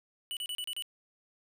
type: tone bursts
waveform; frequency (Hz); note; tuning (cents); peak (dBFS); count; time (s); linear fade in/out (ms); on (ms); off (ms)
square; 2960; F#7; 0; -35; 6; 0.31-0.823; 0; 58; 33
effects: none